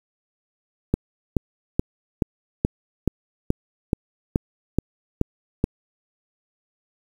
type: click train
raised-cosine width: 3 ms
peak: -5 dBFS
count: 12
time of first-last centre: 0.94-5.641 s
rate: 2.34 Hz
effects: 7-bit